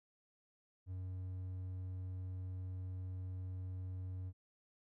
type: tone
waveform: triangle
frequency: 92.5 Hz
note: F#2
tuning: in tune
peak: -39 dBFS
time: 0.86-4.33 s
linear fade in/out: 50 ms
effects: none